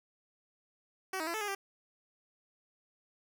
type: tone with pitch steps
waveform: 10% pulse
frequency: 379 / 316.7 / 338.1 / 435.9 / 412.7 / 393.3 Hz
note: F#4 / D#4 / E4 / A4 / G#4 / G4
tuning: +42 / +31 / +44 / -16 / -11 / +6 cents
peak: -26 dBFS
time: 1.13-1.55 s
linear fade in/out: 5 ms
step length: 70 ms
effects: none